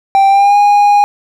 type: tone with pitch glide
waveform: triangle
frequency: 784 to 820.1 Hz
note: G5 to G#5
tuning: 0 to -22 cents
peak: -3 dBFS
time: 0.15-1.04 s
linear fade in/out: 0 ms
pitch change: +78 cents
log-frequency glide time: 0.28-0.57 s
effects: none